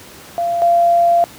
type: tone pair in turn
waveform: sine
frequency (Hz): 688 / 688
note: F5 / F5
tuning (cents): -26 / -26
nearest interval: unison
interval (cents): 0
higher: neither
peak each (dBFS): -15 / -9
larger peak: second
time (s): 0.38-0.62 / 0.62-1.24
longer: second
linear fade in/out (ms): 0
effects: pink hiss -38 dBFS RMS until 1.38 s + high-pass 100 Hz 12 dB/octave